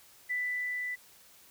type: tone with level ramp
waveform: sine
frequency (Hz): 1985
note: B6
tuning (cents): +8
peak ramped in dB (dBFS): -29 to -33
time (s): 0.29-0.96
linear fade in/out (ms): 20
effects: white hiss -58 dBFS RMS until 1.5 s